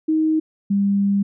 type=tone pair in turn; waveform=sine; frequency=314.5 / 199.67 Hz; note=D#4 / G3; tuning=+19 / +32 cents; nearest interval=minor sixth; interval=787 cents; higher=first; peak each=-15 dBFS; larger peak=neither; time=0.08-0.4 / 0.7-1.23 s; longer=second; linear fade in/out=10 ms; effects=none